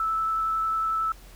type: tone with vibrato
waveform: sine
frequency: 1314 Hz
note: E6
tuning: 6 cents flat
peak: -23 dBFS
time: 0-1.12 s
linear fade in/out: 2 ms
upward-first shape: triangle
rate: 11 Hz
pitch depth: 9 cents each way
effects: added 43 Hz sine -46 dBFS peak until 1.35 s + pink hiss -52 dBFS RMS until 1.35 s